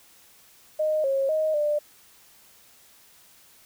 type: tone with pitch steps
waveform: sine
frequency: 618 / 543 / 625 / 594 Hz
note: D#5 / C#5 / D#5 / D5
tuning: -12 / -36 / +8 / +20 cents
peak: -21 dBFS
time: 0.79-1.79 s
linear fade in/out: 10 ms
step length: 250 ms
effects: white hiss -55 dBFS RMS until 3.65 s